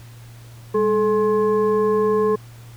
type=tone with frequency modulation; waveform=sine; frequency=430 Hz; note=A4; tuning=40 cents flat; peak=-15 dBFS; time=0.74-2.36 s; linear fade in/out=10 ms; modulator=631 Hz; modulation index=0.68; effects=added 117 Hz sine -39 dBFS peak until 2.76 s + pink hiss -49 dBFS RMS until 2.76 s